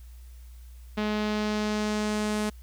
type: tone with low-pass filter sweep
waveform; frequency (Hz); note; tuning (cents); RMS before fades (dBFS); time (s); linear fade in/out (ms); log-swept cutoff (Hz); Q
sawtooth; 211.8; G#3; +34; -28; 0.97-2.5; 10; 3500 to 10000; 1.2
effects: added 60 Hz sine -43 dBFS peak until 2.62 s + white hiss -61 dBFS RMS until 2.62 s